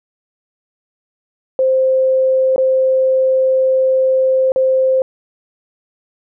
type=tone with dropouts; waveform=sine; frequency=523.3 Hz; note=C5; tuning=in tune; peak=-10 dBFS; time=1.59-5.02 s; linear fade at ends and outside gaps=1 ms; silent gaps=2.561-2.58 / 4.52-4.56 s; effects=none